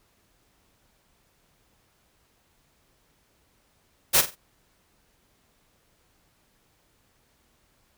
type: noise with echo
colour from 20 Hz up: white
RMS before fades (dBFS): -18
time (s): 4.13-4.22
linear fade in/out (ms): 20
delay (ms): 46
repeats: 3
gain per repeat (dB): -11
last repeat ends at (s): 4.358
effects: pink hiss -66 dBFS RMS until 7.97 s